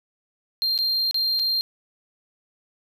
triangle tone with dropouts, 4186 Hz, C8, in tune, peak -19 dBFS, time 0.62-1.61 s, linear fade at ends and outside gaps 0 ms, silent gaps 0.778-0.788 / 1.111-1.144 / 1.392-1.396 s, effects none

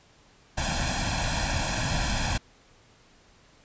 pink noise with comb filter, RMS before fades -27 dBFS, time 0.57-2.38 s, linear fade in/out 10 ms, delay 1.2 ms, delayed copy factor +0.85, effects pink hiss -58 dBFS RMS until 3.64 s + resampled to 16000 Hz

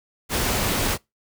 pink noise, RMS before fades -23 dBFS, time 0.29-0.98 s, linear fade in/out 50 ms, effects noise-tail reverb RT60 0.2 s tail -24 dB re dry

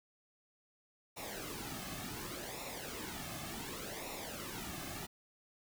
pink noise with flanger, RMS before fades -44 dBFS, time 1.16-5.07 s, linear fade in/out 20 ms, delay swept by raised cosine 0.63 to 2.13 ms, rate 0.68 Hz, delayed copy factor -0.7, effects none

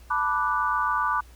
sine chord, B minor seventh, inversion third, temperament equal, 880 / 987.8 / 1174.7 / 1480 Hz, A5 / B5 / D6 / F#6, 0 / 0 / 0 / 0 cents, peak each -31 / -27 / -25 / -29 dBFS, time 0.1-1.21 s, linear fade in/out 10 ms, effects added 60 Hz sine -46 dBFS peak until 1.35 s + pink hiss -56 dBFS RMS until 1.35 s

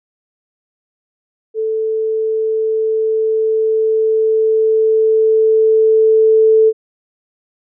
sine tone with level ramp, 440 Hz, A4, in tune, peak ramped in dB -15 to -6 dBFS, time 1.54-6.73 s, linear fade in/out 50 ms, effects none

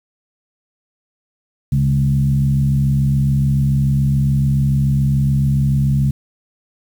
sine tone with frequency modulation, 138.59 Hz, C#3, in tune, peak -12 dBFS, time 1.72-6.11 s, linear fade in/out 5 ms, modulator 67 Hz, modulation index 0.75, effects 7-bit

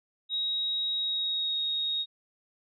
sine tone with pitch glide, 3800 to 3750 Hz, A#7 to A#7, +33 to +10 cents, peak -27 dBFS, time 0.29-2.06 s, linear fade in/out 50 ms, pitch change -23 cents, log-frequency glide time 0.95-1.6 s, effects none

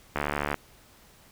click train, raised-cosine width 0.5 ms, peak -12 dBFS, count 29, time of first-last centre 0.16-0.543 s, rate 73.1 Hz, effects pink hiss -56 dBFS RMS until 1.31 s

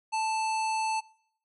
square tone, 880 Hz, A5, in tune, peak -27 dBFS, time 0.12-1.01 s, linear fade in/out 20 ms, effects noise-tail reverb RT60 0.7 s tail -24 dB re dry + MP3 48 kbps

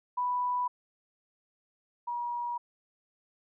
sine tone pair in turn, 987.8 / 958.6 Hz, B5 / A#5, 0 / +48 cents, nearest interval minor second, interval 52 cents, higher first, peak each -27 / -31 dBFS, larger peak first, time 0.17-0.68 / 2.07-2.58 s, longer neither, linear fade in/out 10 ms, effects none

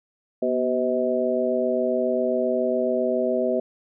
harmonic tone with a mistuned harmonic, 127.3 Hz, C3, 47 cents flat, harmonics 2 / 3 / 4 / 5, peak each -27 / -26 / -26 / -24 dBFS, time 0.42-3.6 s, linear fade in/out 5 ms, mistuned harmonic 2, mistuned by -73 cents, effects none

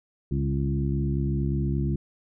harmonic tone with a mistuned harmonic, 68.6 Hz, C#2, 17 cents flat, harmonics 1 / 2 / 3 / 4 / 5, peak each -28 / -26 / -31 / -35 / -34 dBFS, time 0.31-1.96 s, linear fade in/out 5 ms, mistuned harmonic 2, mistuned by +43 cents, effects none

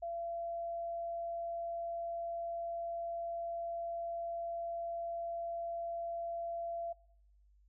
sine tone, 680 Hz, F5, 46 cents flat, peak -37 dBFS, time 0.02-6.93 s, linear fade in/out 10 ms, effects noise-tail reverb RT60 0.8 s tail -23 dB re dry + added 50 Hz sine -63 dBFS peak until 7.68 s

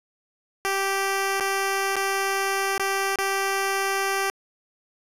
10% pulse tone with dropouts, 390.6 Hz, G4, 6 cents flat, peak -14 dBFS, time 0.65-4.3 s, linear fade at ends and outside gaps 0 ms, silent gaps 1.398-1.407 / 1.957-1.966 / 2.78-2.796 / 3.158-3.187 s, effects resampled to 32000 Hz + 7-bit

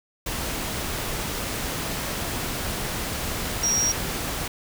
sine tone in noise, 5660 Hz, F8, 22 cents sharp, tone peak -20 dBFS, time 3.63-3.92 s, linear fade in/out 5 ms, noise pink, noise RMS -29 dBFS, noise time 0.26-4.48 s, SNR +6 dB, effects none

